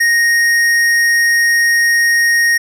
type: tone with hard clipping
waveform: sine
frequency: 1864.7 Hz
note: A#6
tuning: in tune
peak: -11 dBFS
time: 0-2.58 s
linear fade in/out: 10 ms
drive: 12 dB
effects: none